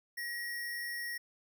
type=tone with sample-and-hold; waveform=sine; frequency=1901 Hz; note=A#6; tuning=33 cents sharp; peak=-36 dBFS; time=0.17-1.18 s; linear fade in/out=10 ms; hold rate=7350 Hz; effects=none